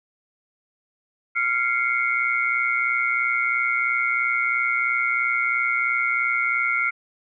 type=tone cluster; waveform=sine; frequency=1386 / 2100 / 2223 Hz; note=F6 / C7 / C#7; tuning=-14 / +6 / +4 cents; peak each=-24 dBFS; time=1.35-6.91 s; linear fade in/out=20 ms; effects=none